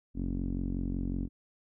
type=tone with low-pass filter; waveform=sawtooth; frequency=45.43 Hz; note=F#1; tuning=31 cents flat; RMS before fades=-33 dBFS; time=0.14-1.29 s; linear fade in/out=50 ms; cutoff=260 Hz; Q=4.7; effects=none